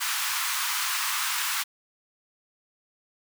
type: high-pass noise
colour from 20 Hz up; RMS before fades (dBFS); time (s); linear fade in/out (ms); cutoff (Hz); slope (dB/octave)
pink; -28; 0-1.64; 20; 960; 48
effects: none